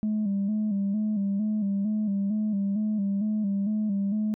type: tone with vibrato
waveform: sine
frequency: 205.8 Hz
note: G#3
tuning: 16 cents flat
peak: -22 dBFS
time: 0.03-4.34 s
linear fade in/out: 0 ms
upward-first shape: square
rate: 2.2 Hz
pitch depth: 65 cents each way
effects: tanh soft clip ceiling -21 dBFS